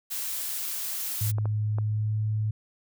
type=noise; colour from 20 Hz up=blue; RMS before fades=-32 dBFS; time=0.1-1.32 s; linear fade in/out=20 ms
type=tone with pitch glide; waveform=sine; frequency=106.4 to 107.57 Hz; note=G#2 to A2; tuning=+42 to -39 cents; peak=-24 dBFS; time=1.21-2.51 s; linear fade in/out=5 ms; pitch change=+19 cents; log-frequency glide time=1.7-2.2 s
type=clicks; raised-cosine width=1 ms; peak=-22 dBFS; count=3; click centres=1.384 / 1.456 / 1.785 s
effects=none